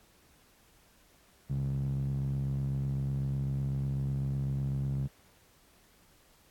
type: tone with band-pass filter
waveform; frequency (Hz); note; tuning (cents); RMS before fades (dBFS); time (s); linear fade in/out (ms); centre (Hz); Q
sawtooth; 68; C#2; -33; -32; 1.49-5.08; 20; 150; 5.3
effects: pink hiss -63 dBFS RMS until 6.5 s + AAC 64 kbps